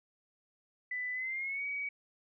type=tone with pitch glide; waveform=sine; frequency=1994 to 2264 Hz; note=B6 to C#7; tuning=+16 to +36 cents; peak=-34 dBFS; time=0.91-1.89 s; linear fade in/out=5 ms; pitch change=+220 cents; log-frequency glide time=1.13-1.65 s; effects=none